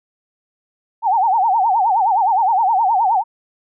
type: tone with vibrato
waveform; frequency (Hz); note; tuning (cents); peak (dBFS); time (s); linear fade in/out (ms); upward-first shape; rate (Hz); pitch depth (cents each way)
sine; 830.6; G#5; 0; -12; 1.02-3.24; 50; sine; 9.6; 210
effects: none